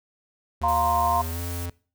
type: tone with pitch glide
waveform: square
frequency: 76.4 to 86.75 Hz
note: D#2 to F2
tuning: -31 to -11 cents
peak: -30 dBFS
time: 0.61-1.7 s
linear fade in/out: 5 ms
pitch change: +220 cents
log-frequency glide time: 1.08-1.41 s
type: chord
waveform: sine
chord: F suspended fourth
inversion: none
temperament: equal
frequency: 698.5 / 932.3 / 1046.5 Hz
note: F5 / Bb5 / C6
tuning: 0 / 0 / 0 cents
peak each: -24 dBFS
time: 0.63-1.22 s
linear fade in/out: 10 ms
type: noise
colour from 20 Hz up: blue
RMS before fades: -38 dBFS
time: 0.68-1.66 s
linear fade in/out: 5 ms
effects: noise-tail reverb RT60 0.4 s tail -22 dB re dry